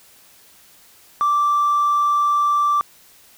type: tone with hard clipping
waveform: sine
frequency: 1170 Hz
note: D6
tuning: 7 cents flat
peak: -15 dBFS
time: 1.21-2.81 s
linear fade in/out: 0 ms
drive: 1 dB
effects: white hiss -50 dBFS RMS until 3.37 s